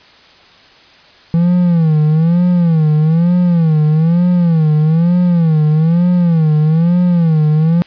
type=tone with vibrato; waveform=triangle; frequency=164.81 Hz; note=E3; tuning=in tune; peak=-6 dBFS; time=1.34-7.82 s; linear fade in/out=0 ms; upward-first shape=sine; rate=1.1 Hz; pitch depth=140 cents each way; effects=white hiss -43 dBFS RMS until 7.86 s + resampled to 11025 Hz